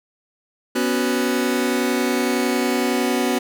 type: chord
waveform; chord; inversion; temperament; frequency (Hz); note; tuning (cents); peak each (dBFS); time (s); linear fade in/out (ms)
sawtooth; B suspended second; none; just; 246.9 / 277.8 / 370.4; B3 / C#4 / F#4; 0 / +4 / +2; -17 / -20 / -19; 0.75-3.39; 10
effects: none